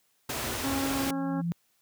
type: band-stop noise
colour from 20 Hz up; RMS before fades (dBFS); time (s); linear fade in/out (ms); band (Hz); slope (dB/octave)
pink; -32; 0.29-1.11; 5; 140 to 220; 96
type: tone with exponential growth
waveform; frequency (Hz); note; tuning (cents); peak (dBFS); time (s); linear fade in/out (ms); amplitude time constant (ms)
sine; 170; F3; -46; -25; 0.46-1.52; 0; 230
type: harmonic tone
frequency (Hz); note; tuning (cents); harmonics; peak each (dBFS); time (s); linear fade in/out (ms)
272.6; C#4; -29; 1 / 2 / 3 / 4 / 5 / 6; -29 / -40 / -39 / -44 / -45 / -48; 0.63-1.42; 20
effects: white hiss -70 dBFS RMS until 1.81 s + high-pass 80 Hz 12 dB/octave